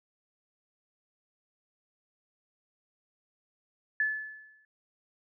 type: tone with exponential decay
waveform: sine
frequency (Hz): 1730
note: A6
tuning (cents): -30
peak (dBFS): -23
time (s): 4-4.65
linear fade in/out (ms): 2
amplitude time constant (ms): 140
effects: none